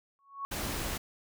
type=tone with exponential growth; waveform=sine; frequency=1108.7 Hz; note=C#6; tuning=in tune; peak=-31 dBFS; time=0.19-0.45 s; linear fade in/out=0 ms; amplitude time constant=56 ms
type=noise; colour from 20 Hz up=pink; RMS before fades=-35 dBFS; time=0.51-0.98 s; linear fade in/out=10 ms
effects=none